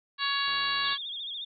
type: harmonic tone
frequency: 559 Hz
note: C#5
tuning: 14 cents sharp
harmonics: 2 / 3 / 4 / 5 / 6 / 7 / 8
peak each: -32 / -32 / -39 / -35 / -37 / -32 / -36 dBFS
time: 0.18-0.98 s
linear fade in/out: 50 ms
type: click train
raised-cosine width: 0.5 ms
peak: -32 dBFS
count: 40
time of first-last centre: 0.48-0.928 s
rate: 87 Hz
type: tone with vibrato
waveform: sine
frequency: 3451 Hz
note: A7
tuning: 34 cents flat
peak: -34 dBFS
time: 0.84-1.45 s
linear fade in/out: 10 ms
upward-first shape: sine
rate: 14 Hz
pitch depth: 110 cents each way
effects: none